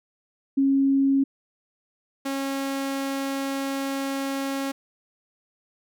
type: tone pair in turn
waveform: sine / sawtooth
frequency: 273.2 / 273.2 Hz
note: C#4 / C#4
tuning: -25 / -25 cents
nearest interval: unison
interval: 0 cents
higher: neither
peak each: -17 / -22 dBFS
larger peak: first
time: 0.57-1.24 / 2.25-4.72 s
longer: second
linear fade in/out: 10 ms
effects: none